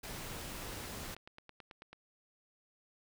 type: noise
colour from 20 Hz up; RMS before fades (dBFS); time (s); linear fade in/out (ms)
pink; -44; 0.03-1.15; 10
type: click train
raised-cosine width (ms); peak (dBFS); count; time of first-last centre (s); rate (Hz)
0.3; -34; 13; 0.62-1.93; 9.16
effects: none